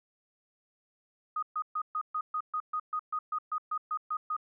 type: tone bursts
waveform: sine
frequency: 1244.5 Hz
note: D#6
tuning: in tune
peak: -29 dBFS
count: 16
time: 1.36-4.366 s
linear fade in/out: 5 ms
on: 66 ms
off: 130 ms
effects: none